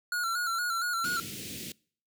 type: tone with vibrato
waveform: square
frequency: 1399 Hz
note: F6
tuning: 3 cents sharp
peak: -29 dBFS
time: 0.12-1.2 s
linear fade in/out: 2 ms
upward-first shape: square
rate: 4.3 Hz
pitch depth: 55 cents each way
type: band-stop noise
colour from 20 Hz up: pink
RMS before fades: -38 dBFS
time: 1.04-1.72 s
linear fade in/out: 2 ms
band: 390 to 2400 Hz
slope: 24 dB/octave
effects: noise-tail reverb RT60 0.5 s tail -25 dB re dry + high-pass 150 Hz 12 dB/octave